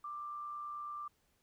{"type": "tone with amplitude modulation", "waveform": "sine", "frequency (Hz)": 1182, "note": "D6", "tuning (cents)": 11, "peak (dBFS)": -39, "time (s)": [0.04, 1.08], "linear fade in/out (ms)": 5, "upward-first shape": "sine", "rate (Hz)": 129, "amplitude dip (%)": 30, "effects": ["pink hiss -75 dBFS RMS until 1.42 s"]}